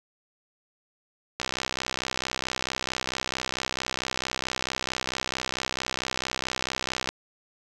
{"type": "click train", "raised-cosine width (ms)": 0.2, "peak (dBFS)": -10, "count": 368, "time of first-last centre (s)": [1.4, 7.09], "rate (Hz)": 64.5, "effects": []}